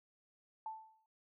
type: tone with exponential decay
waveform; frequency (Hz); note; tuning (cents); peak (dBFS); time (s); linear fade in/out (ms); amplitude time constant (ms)
sine; 880; A5; 0; -38; 0.66-1.06; 2; 86
effects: none